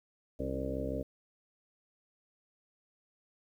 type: harmonic tone with a mistuned harmonic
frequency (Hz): 66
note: C2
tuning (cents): +16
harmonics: 1 / 2 / 3 / 4 / 5 / 6 / 7 / 8 / 9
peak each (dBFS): -40 / -43 / -44 / -39 / -46 / -47 / -41 / -42 / -41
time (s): 0.39-1.03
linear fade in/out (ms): 10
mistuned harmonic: 4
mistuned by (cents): +51
effects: 11-bit